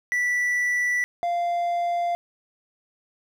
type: tone pair in turn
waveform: triangle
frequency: 1964 / 694.4 Hz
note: B6 / F5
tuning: -10 / -10 cents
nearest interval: octave + tritone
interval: 1800 cents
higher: first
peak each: -19 / -20 dBFS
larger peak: first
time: 0.12-1.04 / 1.23-2.15 s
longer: neither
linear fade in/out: 0 ms
effects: none